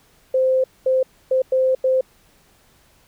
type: tone bursts at uneven times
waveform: sine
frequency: 520 Hz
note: C5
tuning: 11 cents flat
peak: -14 dBFS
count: 5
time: 0.34-0.64 / 0.86-1.03 / 1.31-1.42 / 1.52-1.75 / 1.84-2.01 s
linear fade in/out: 5 ms
effects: pink hiss -56 dBFS RMS until 3.07 s